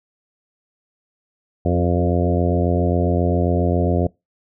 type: harmonic tone with a mistuned harmonic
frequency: 87.4 Hz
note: F2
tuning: 2 cents sharp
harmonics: 1 / 2 / 3 / 4 / 5 / 6 / 7 / 8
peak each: -19 / -22 / -24 / -25 / -26 / -27 / -27 / -28 dBFS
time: 1.65-4.07 s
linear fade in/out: 5 ms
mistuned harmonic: 4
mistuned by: +19 cents
effects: noise-tail reverb RT60 0.2 s tail -23 dB re dry